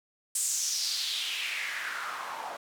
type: noise with band-pass filter sweep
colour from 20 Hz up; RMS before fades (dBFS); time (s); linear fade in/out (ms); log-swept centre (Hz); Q
white; -33; 0.35-2.57; 5; 8400 to 750; 3.6
effects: none